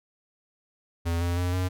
square tone with pitch steps, 84.5 / 86.83 / 89.21 / 91.67 Hz, E2 / F2 / F2 / F#2, +43 / -9 / +37 / -16 cents, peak -25 dBFS, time 1.05-1.69 s, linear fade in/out 20 ms, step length 160 ms, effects none

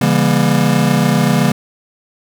square chord, C# diminished seventh, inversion none, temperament just, 138.59 / 166.31 / 199.57 / 239.5 Hz, C#3 / E3 / G3 / Bb3, 0 / +16 / +31 / +47 cents, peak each -17 dBFS, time 0.01-1.52 s, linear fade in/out 5 ms, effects none

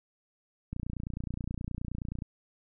click train, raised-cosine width 5 ms, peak -23 dBFS, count 45, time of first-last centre 0.73-2.222 s, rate 29.5 Hz, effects none

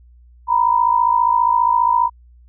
sine tone pair together, 940.1 / 995 Hz, A#5 / B5, +14 / +13 cents, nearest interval minor second, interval 99 cents, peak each -15 / -15 dBFS, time 0.47-2.1 s, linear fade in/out 50 ms, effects added 60 Hz sine -44 dBFS peak until 2.48 s

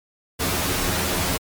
pink noise with comb filter, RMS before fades -23 dBFS, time 0.39-1.38 s, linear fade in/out 20 ms, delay 11 ms, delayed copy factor +0.75, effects MP3 96 kbps

